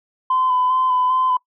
sine tone with vibrato, 1017 Hz, C6, 50 cents flat, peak -14 dBFS, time 0.3-1.37 s, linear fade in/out 5 ms, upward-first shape square, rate 2.5 Hz, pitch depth 19 cents each way, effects noise-tail reverb RT60 0.1 s tail -23 dB re dry + tanh soft clip ceiling -10 dBFS

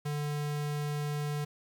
square tone, 147.4 Hz, D3, 7 cents sharp, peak -32 dBFS, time 0.05-1.45 s, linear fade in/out 10 ms, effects 10-bit

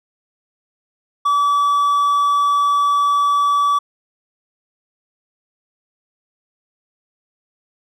triangle tone, 1149 Hz, D6, 38 cents flat, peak -11 dBFS, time 1.25-3.79 s, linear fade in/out 10 ms, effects none

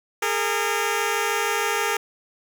10% pulse tone pair together, 410.2 / 456.6 Hz, G#4 / A#4, -21 / -36 cents, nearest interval major second, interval 185 cents, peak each -16 dBFS, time 0.22-1.97 s, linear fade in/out 5 ms, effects none

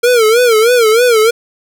square tone with vibrato, 463.1 Hz, A#4, 11 cents flat, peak -7 dBFS, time 0.03-1.31 s, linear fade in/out 10 ms, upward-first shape sine, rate 3.2 Hz, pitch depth 130 cents each way, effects none

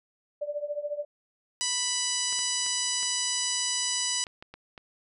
sine tone with tremolo, 587.3 Hz, D5, in tune, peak -26 dBFS, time 0.41-1.05 s, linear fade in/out 10 ms, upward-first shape triangle, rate 14 Hz, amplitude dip 90%
harmonic tone, 987.8 Hz, B5, in tune, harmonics 1 / 2 / 3 / 4 / 5 / 6 / 7 / 8 / 9 / 10, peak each -42 / -39 / -34 / -37 / -33 / -33 / -39 / -33 / -38 / -43 dBFS, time 1.61-4.24 s, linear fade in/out 0 ms
clicks, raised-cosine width 0.3 ms, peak -28 dBFS, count 8, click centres 2.326 / 2.391 / 2.664 / 3.03 / 4.268 / 4.425 / 4.54 / 4.778 s
effects none

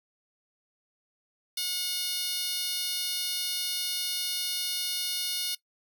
10% pulse tone with high-pass filter, 725 Hz, F#5, 35 cents flat, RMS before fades -31 dBFS, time 1.57-5.55 s, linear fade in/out 5 ms, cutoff 4600 Hz, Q 1.3, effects noise-tail reverb RT60 0.1 s tail -19 dB re dry

